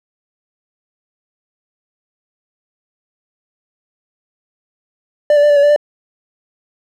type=tone with pitch steps; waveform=triangle; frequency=593 / 580 / 591 / 581 / 568 / 584 / 591 Hz; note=D5 / D5 / D5 / D5 / C#5 / D5 / D5; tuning=+17 / -22 / +11 / -19 / +42 / -10 / +11 cents; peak=-5 dBFS; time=5.3-5.762 s; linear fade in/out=2 ms; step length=66 ms; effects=none